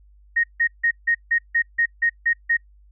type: tone bursts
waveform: sine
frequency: 1864.7 Hz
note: A#6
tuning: in tune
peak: -16 dBFS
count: 10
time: 0.36-2.57 s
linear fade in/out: 10 ms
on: 77 ms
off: 160 ms
effects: noise-tail reverb RT60 0.1 s tail -24 dB re dry + added 50 Hz sine -49 dBFS peak until 2.91 s